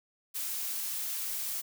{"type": "noise", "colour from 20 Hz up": "blue", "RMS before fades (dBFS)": -35, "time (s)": [0.34, 1.62], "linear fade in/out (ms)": 20, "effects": []}